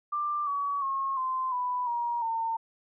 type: tone with pitch steps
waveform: sine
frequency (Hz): 1185 / 1133.4 / 1084.1 / 1037 / 991.9 / 948.7 / 907.4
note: D6 / C#6 / C#6 / C6 / B5 / A#5 / A#5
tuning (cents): +15 / +38 / -39 / -16 / +7 / +30 / -47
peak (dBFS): -27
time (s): 0.12-2.57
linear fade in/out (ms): 10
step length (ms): 350
effects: none